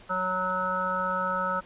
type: harmonic tone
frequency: 185 Hz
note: F#3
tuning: in tune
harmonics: 1 / 3 / 5 / 7 / 8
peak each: -37 / -33 / -33 / -28 / -34 dBFS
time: 0.09-1.61 s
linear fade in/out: 20 ms
effects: pink hiss -52 dBFS RMS until 1.65 s + resampled to 8000 Hz